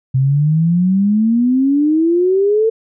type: exponential sweep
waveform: sine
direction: up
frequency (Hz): 128.9 to 453.4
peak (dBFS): -10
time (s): 0.14-2.7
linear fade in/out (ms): 10
effects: none